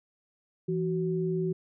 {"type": "tone pair together", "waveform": "sine", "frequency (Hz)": [166.9, 373.8], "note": ["E3", "F#4"], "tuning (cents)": [22, 18], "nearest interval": "octave + major second", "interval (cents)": 1396, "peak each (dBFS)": [-29, -29], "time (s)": [0.68, 1.53], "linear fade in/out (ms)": 10, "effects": []}